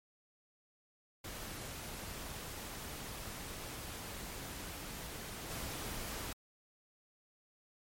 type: noise with level steps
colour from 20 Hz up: pink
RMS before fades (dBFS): -45 / -42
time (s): 1.24-6.33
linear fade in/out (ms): 5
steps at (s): 5.49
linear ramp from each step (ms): 20
effects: MP3 64 kbps